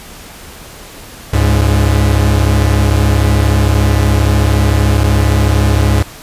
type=tone pair together; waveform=45% pulse; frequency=70.51 / 103.83 Hz; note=C#2 / G#2; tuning=+30 / 0 cents; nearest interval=perfect fifth; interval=670 cents; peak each=-11 dBFS; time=1.33-6.03 s; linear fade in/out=5 ms; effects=pink hiss -33 dBFS RMS until 6.22 s + resampled to 32000 Hz

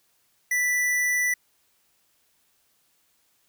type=tone; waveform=square; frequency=1975.5 Hz; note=B6; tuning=in tune; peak=-22 dBFS; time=0.51-1.34 s; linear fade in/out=5 ms; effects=white hiss -67 dBFS RMS until 3.48 s

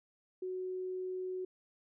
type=tone; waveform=sine; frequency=370 Hz; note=F#4; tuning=in tune; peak=-36 dBFS; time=0.42-1.45 s; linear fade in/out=5 ms; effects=none

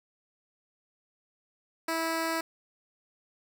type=tone; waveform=10% pulse; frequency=326.8 Hz; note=E4; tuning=15 cents flat; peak=-20 dBFS; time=1.88-2.41 s; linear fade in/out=5 ms; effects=none

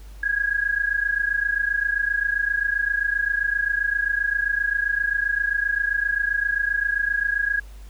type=tone pair together; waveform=sine; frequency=1634 / 1661.6 Hz; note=G#6 / G#6; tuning=-29 / 0 cents; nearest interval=unison; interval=29 cents; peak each=-23 dBFS; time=0.23-7.6 s; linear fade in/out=5 ms; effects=added 50 Hz sine -38 dBFS peak until 7.89 s + pink hiss -53 dBFS RMS until 7.89 s

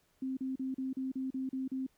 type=tone bursts; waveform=sine; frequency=262.8 Hz; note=C4; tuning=8 cents sharp; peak=-33 dBFS; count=9; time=0.22-1.866 s; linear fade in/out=5 ms; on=150 ms; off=37 ms; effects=pink hiss -72 dBFS RMS until 1.97 s

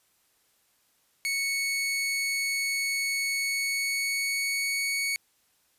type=tone with pitch glide; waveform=sawtooth; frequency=2215 to 2228 Hz; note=C#7 to C#7; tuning=-2 to +8 cents; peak=-23 dBFS; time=1.25-5.16 s; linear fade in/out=0 ms; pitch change=+10 cents; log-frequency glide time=3.34-4.9 s; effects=white hiss -68 dBFS RMS until 5.78 s + resampled to 32000 Hz

